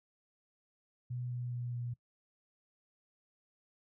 sine tone with pitch steps, 123.47 / 122.55 / 121.63 / 120.72 Hz, B2 / B2 / B2 / B2, 0 / -13 / -26 / -39 cents, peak -36 dBFS, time 1.1-1.94 s, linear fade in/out 10 ms, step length 210 ms, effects noise-tail reverb RT60 0.1 s tail -21 dB re dry

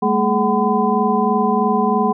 sine tone cluster, 202.9 / 226 / 423.1 / 752 / 1013 Hz, G#3 / A3 / G#4 / F#5 / B5, -40 / +47 / +32 / +28 / +44 cents, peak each -20 dBFS, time 0.02-2.13 s, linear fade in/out 10 ms, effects none

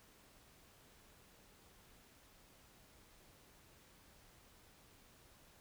silence, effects pink hiss -65 dBFS RMS until 5.6 s

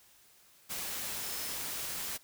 sine tone in noise, 5220 Hz, E8, 18 cents flat, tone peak -47 dBFS, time 1.22-1.55 s, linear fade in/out 20 ms, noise white, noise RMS -38 dBFS, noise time 0.69-2.18 s, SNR -12 dB, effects white hiss -62 dBFS RMS until 2.23 s

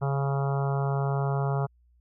harmonic tone, 138.59 Hz, C#3, in tune, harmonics 1 / 3 / 4 / 5 / 6 / 7 / 8 / 9 / 10, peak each -25 / -34 / -39 / -35 / -38 / -40 / -42 / -41 / -44 dBFS, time 0.01-1.67 s, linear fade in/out 20 ms, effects added 60 Hz sine -59 dBFS peak until 2 s

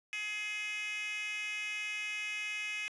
10% pulse tone with high-pass filter, 421.5 Hz, G#4, 26 cents sharp, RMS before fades -38 dBFS, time 0.13-2.88 s, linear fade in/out 0 ms, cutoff 2400 Hz, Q 5.8, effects resampled to 22050 Hz + 11-bit

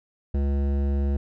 triangle tone with hard clipping, 69.9 Hz, C#2, 15 cents sharp, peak -23 dBFS, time 0.34-1.17 s, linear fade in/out 5 ms, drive 18 dB, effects none

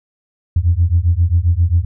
sine beating tone pair, 82.41 / 89.91 Hz, E2 / F#2, 0 / -49 cents, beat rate 7.5 Hz, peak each -13 dBFS, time 0.56-1.85 s, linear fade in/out 5 ms, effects tanh soft clip ceiling -3 dBFS

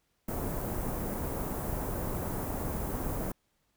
pink band-stop noise, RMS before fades -34 dBFS, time 0.28-3.32 s, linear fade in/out 5 ms, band 910 to 15000 Hz, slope 12 dB/octave, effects pink hiss -75 dBFS RMS until 3.76 s

